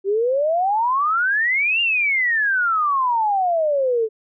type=exponential two-way sweep; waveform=sine; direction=up then down; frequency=380 to 2830 to 428.9 Hz; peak=-16 dBFS; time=0.04-4.09 s; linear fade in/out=50 ms; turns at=1.81 s; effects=none